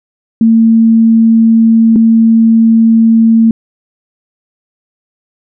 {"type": "tone pair in turn", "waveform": "sine", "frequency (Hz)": [226, 226], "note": ["A3", "A3"], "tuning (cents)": [47, 47], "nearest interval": "unison", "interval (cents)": 0, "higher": "neither", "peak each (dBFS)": -3, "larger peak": "neither", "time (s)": [[0.41, 1.96], [1.96, 3.51]], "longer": "neither", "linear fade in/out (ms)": 2, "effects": []}